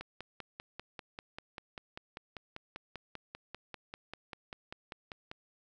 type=click train; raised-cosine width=0.3 ms; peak=-26 dBFS; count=28; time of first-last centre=0.01-5.315 s; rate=5.09 Hz; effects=none